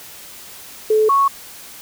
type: tone pair in turn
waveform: sine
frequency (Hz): 432.8 / 1107.1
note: A4 / C#6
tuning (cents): -29 / -3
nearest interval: octave + major third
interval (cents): 1626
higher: second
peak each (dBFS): -11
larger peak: neither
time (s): 0.9-1.09 / 1.09-1.28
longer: neither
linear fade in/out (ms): 5
effects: white hiss -38 dBFS RMS until 1.81 s